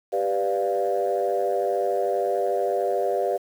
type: chord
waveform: sine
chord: G dominant seventh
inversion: none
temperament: equal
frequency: 392 / 493.9 / 587.3 / 698.5 Hz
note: G4 / B4 / D5 / F5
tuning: 0 / 0 / 0 / 0 cents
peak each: -26 dBFS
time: 0.12-3.38 s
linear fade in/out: 20 ms
effects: tanh soft clip ceiling -13 dBFS + 8-bit